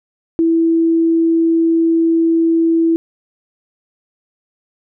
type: tone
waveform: sine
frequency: 329.6 Hz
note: E4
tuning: in tune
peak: -10 dBFS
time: 0.39-2.96 s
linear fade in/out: 0 ms
effects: none